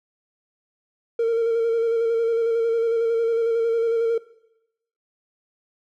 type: tone with vibrato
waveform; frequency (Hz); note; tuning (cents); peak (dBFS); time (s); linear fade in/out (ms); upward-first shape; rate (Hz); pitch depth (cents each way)
triangle; 459.3; A#4; -26; -15; 1.19-4.18; 5; square; 11; 22
effects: noise-tail reverb RT60 0.9 s tail -21 dB re dry + tanh soft clip ceiling -14 dBFS